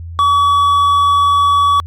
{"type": "tone with hard clipping", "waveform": "sine", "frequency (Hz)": 1137, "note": "C#6", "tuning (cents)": 44, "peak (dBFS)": -10, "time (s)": [0.19, 1.8], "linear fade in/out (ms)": 0, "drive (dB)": 5, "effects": ["added 84 Hz sine -25 dBFS peak until 1.86 s", "AAC 64 kbps"]}